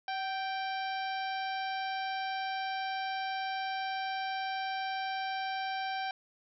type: harmonic tone with a mistuned harmonic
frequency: 784 Hz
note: G5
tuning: in tune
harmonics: 1 / 2 / 3 / 4 / 5 / 6 / 7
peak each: -34 / -40 / -44 / -46 / -48 / -50 / -51 dBFS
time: 0.08-6.11 s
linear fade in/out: 2 ms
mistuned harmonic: 1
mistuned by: -40 cents
effects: none